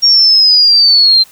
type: linear sweep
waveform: sine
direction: down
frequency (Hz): 5588 to 4109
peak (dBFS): -4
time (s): 0.02-1.24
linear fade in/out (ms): 20
effects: white hiss -42 dBFS RMS until 1.31 s